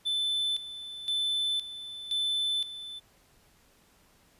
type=tone with tremolo; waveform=triangle; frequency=3520 Hz; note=A7; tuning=in tune; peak=-25 dBFS; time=0.05-3 s; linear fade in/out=20 ms; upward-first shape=square; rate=0.97 Hz; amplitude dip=75%; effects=pink hiss -63 dBFS RMS until 4.39 s + resampled to 32000 Hz